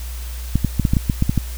clicks, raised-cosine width 5 ms, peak -3 dBFS, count 10, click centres 0.556 / 0.647 / 0.797 / 0.852 / 0.935 / 0.968 / 1.098 / 1.224 / 1.295 / 1.377 s, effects added 60 Hz sine -26 dBFS peak until 1.57 s + white hiss -38 dBFS RMS until 1.57 s

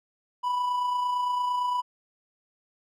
triangle tone with amplitude modulation, 987.8 Hz, B5, in tune, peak -21 dBFS, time 0.43-1.82 s, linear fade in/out 20 ms, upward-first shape sine, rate 28.8 Hz, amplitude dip 35%, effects none

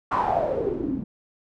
white noise with low-pass filter sweep, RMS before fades -25 dBFS, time 0.11-1.04 s, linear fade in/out 10 ms, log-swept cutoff 1100 to 220 Hz, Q 8.9, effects none

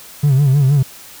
triangle tone with vibrato, 138.59 Hz, C#3, in tune, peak -6 dBFS, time 0.23-0.83 s, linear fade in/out 10 ms, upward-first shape sine, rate 6.4 Hz, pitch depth 110 cents each way, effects tanh soft clip ceiling -4 dBFS + white hiss -38 dBFS RMS until 1.2 s

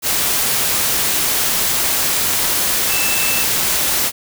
sine tone in noise, 2649 Hz, E7, 8 cents sharp, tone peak -22 dBFS, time 2.88-3.46 s, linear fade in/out 50 ms, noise white, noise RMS -17 dBFS, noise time 0.02-4.12 s, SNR -8 dB, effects none

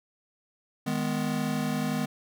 square chord, G# minor, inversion second, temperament just, 155.74 / 207.7 / 249.2 Hz, D#3 / G#3 / B3, +2 / 0 / +16 cents, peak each -33 / -32 / -31 dBFS, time 0.86-2.06 s, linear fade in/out 10 ms, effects none

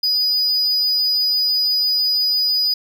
triangle tone, 4947 Hz, D#8, 11 cents flat, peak -14 dBFS, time 0.03-2.74 s, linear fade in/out 5 ms, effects none

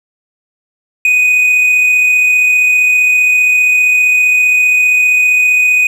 triangle tone with amplitude modulation, 2491 Hz, D#7, 1 cent sharp, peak -4 dBFS, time 1.05-5.87 s, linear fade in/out 2 ms, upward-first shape sine, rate 35.2 Hz, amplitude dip 25%, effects none

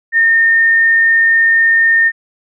sine tone, 1824 Hz, A#6, 38 cents flat, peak -7 dBFS, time 0.12-2.12 s, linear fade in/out 50 ms, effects none

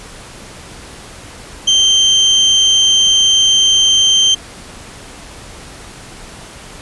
35% pulse tone, 3136 Hz, G7, in tune, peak -6 dBFS, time 1.67-4.35 s, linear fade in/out 10 ms, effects pink hiss -34 dBFS RMS until 6.81 s + resampled to 24000 Hz

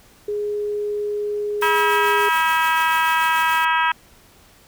sine tone with pitch glide, 415.3 to 412 Hz, G#4 to G#4, 0 to -14 cents, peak -21 dBFS, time 0.28-2.29 s, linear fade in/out 5 ms, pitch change -14 cents, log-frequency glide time 1.81-2.08 s
white noise with tremolo, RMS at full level -33 dBFS, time 1.61-3.65 s, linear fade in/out 5 ms, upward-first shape sine, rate 6.9 Hz, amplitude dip 40%
harmonic tone, 322.5 Hz, E4, 38 cents flat, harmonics 3 / 4 / 5 / 6 / 7 / 8 / 9 / 10, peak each -19 / -23 / -22 / -28 / -33 / -26 / -36 / -31 dBFS, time 1.62-3.92 s, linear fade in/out 5 ms
effects pink hiss -51 dBFS RMS until 4.67 s

